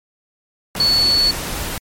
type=tone in noise; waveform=sine; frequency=4429 Hz; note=C#8; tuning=2 cents flat; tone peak=-12 dBFS; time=0.8-1.31 s; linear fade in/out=2 ms; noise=pink; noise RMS=-25 dBFS; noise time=0.75-1.78 s; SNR=+10 dB; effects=MP3 64 kbps